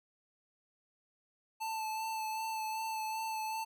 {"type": "tone with vibrato", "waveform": "square", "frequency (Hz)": 880, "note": "A5", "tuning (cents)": 0, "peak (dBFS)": -36, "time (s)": [1.6, 3.65], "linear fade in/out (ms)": 20, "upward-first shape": "sine", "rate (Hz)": 2.6, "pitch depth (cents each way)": 20, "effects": []}